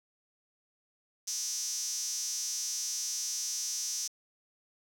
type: tone with high-pass filter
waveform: sawtooth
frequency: 240 Hz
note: B3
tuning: 49 cents flat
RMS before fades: -35 dBFS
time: 1.27-4.08 s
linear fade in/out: 10 ms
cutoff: 5900 Hz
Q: 6.3
effects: 9-bit